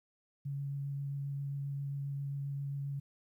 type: tone with vibrato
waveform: sine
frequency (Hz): 140.1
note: C#3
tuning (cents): +19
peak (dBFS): -35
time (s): 0.45-3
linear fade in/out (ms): 10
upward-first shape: triangle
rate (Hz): 7.5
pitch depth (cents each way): 12
effects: 12-bit